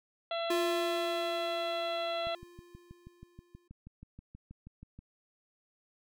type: harmonic tone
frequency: 672 Hz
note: E5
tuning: 33 cents sharp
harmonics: 1 / 2 / 3 / 4 / 5 / 6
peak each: -33 / -41 / -47 / -45 / -42 / -46 dBFS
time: 0.31-2.35 s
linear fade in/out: 2 ms
type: tone with exponential decay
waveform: square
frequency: 349.2 Hz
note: F4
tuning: in tune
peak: -29 dBFS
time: 0.5-3.68 s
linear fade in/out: 5 ms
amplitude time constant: 690 ms
type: click train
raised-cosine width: 5 ms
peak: -36 dBFS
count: 18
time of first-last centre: 2.27-4.99 s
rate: 6.25 Hz
effects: none